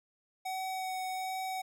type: tone with vibrato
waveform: square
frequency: 751 Hz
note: F#5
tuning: 26 cents sharp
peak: -35 dBFS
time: 0.45-1.62 s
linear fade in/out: 10 ms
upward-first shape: sine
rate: 1.3 Hz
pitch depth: 11 cents each way
effects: none